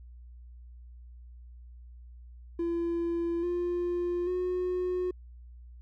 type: tone with pitch steps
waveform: triangle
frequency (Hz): 339.5 / 351.1 / 363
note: F4 / F4 / F#4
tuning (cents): -49 / +9 / -33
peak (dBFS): -25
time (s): 2.59-5.11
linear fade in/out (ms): 5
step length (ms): 840
effects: tanh soft clip ceiling -22 dBFS + added 60 Hz sine -46 dBFS peak until 5.81 s